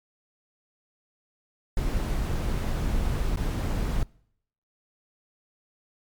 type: noise with dropouts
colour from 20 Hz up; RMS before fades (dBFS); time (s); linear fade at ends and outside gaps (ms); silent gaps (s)
brown; -26; 1.77-4.03; 2; 3.359-3.371
effects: noise-tail reverb RT60 0.7 s tail -25 dB re dry + MP3 96 kbps